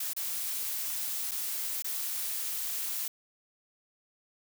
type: noise with dropouts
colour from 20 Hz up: blue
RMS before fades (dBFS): -34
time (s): 0-3.08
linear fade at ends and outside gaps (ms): 5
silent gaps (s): 0.134-0.164 / 1.312-1.316 / 1.824-1.844
effects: none